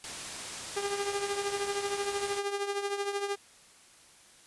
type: low-pass noise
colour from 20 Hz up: white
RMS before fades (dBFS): -42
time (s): 0.04-2.39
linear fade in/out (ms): 0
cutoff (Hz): 10000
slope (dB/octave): 24
type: tone with tremolo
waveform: sawtooth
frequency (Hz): 402.2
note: G4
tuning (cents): +44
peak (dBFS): -24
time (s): 0.76-3.36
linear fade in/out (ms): 10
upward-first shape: triangle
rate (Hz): 13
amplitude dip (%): 70
effects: white hiss -57 dBFS RMS until 4.46 s + resampled to 24000 Hz